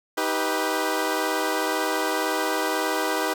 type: chord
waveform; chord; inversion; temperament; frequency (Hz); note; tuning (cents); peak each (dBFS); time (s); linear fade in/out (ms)
15% pulse; Eb augmented; none; equal with one note detuned; 315.3 / 392 / 493.9; Eb4 / G4 / B4; +23 / 0 / 0; -21; 0.17-3.34; 10
effects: none